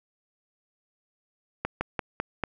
slowing click train, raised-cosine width 0.5 ms, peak -12 dBFS, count 5, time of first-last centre 1.65-2.437 s, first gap 160 ms, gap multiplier 1.14, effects none

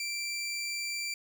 20% pulse tone, 2349 Hz, D7, in tune, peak -28 dBFS, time 0-1.14 s, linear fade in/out 2 ms, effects none

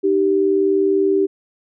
sine tone pair together, 308.2 / 388.3 Hz, D#4 / G4, -16 / -16 cents, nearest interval major third, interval 400 cents, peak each -20 / -14 dBFS, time 0.03-1.27 s, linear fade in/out 20 ms, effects none

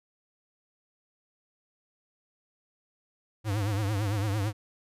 square tone with vibrato, 103.1 Hz, G#2, 12 cents flat, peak -27 dBFS, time 3.44-4.53 s, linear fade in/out 50 ms, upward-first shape triangle, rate 8.9 Hz, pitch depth 140 cents each way, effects resampled to 32000 Hz

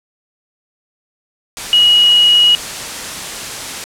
sine tone in noise, 2903 Hz, F#7, 34 cents flat, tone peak -6 dBFS, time 1.73-2.55 s, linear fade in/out 0 ms, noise white, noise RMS -24 dBFS, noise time 1.57-3.84 s, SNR +15 dB, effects low-pass 9000 Hz 12 dB/octave

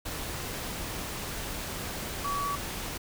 sine tone in noise, 1137 Hz, C#6, 44 cents sharp, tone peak -29 dBFS, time 2.24-2.56 s, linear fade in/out 10 ms, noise pink, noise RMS -36 dBFS, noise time 0.05-2.98 s, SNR +4 dB, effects none

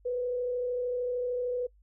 sine tone with frequency modulation, 493.9 Hz, B4, in tune, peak -28 dBFS, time 0.05-1.67 s, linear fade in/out 10 ms, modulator 33.2 Hz, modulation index 0.31, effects noise-tail reverb RT60 0.1 s tail -22 dB re dry + added 50 Hz sine -58 dBFS peak until 1.82 s

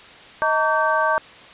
sine tone cluster, 629 / 912 / 1145 / 1555 Hz, D#5 / A#5 / D6 / G6, +19 / -38 / -44 / -14 cents, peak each -22 dBFS, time 0.42-1.18 s, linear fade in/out 0 ms, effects white hiss -43 dBFS RMS until 1.53 s + resampled to 8000 Hz

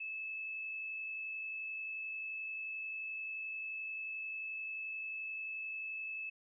sine tone with amplitude modulation, 2609 Hz, E7, 18 cents flat, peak -38 dBFS, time 0-6.3 s, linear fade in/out 10 ms, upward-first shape sine, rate 51.4 Hz, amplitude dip 25%, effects none

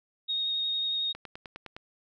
sine tone with vibrato, 3729 Hz, A#7, in tune, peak -27 dBFS, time 0.28-1.13 s, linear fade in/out 20 ms, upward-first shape sine, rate 11 Hz, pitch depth 11 cents each way
click train, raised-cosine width 0.3 ms, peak -25 dBFS, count 7, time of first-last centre 1.15-1.765 s, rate 9.75 Hz
effects none

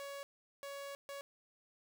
sawtooth tone bursts at uneven times, 560 Hz, C#5, 18 cents sharp, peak -40 dBFS, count 3, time 0-0.23 / 0.63-0.95 / 1.09-1.21 s, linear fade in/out 0 ms, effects none

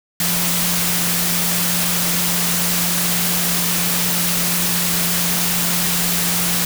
sine tone in noise, 174.61 Hz, F3, in tune, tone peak -24 dBFS, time 0.2-6.65 s, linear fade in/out 2 ms, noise white, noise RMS -19 dBFS, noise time 0.2-6.65 s, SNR -8 dB, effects none

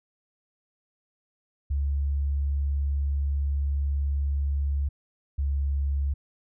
sine tone pair in turn, 70.4 / 69.91 Hz, C#2 / C#2, +27 / +15 cents, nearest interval unison, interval 12 cents, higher first, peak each -23 dBFS, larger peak neither, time 1.7-4.89 / 5.38-6.14 s, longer first, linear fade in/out 10 ms, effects none

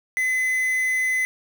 triangle tone with quantisation, 2028 Hz, B6, 45 cents sharp, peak -18 dBFS, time 0.17-1.25 s, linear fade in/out 0 ms, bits 6, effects none

